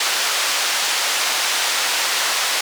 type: band-pass noise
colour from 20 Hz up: white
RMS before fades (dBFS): -20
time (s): 0-2.61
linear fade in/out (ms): 5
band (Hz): 650 to 5600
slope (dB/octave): 12
effects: none